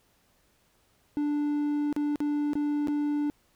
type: tone with dropouts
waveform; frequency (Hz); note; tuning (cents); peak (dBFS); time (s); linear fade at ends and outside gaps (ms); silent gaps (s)
triangle; 293.7; D4; 0; -23; 1.17-3.3; 0; 1.927-1.964 / 2.158-2.204 / 2.533-2.554 / 2.873-2.883
effects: pink hiss -67 dBFS RMS until 3.55 s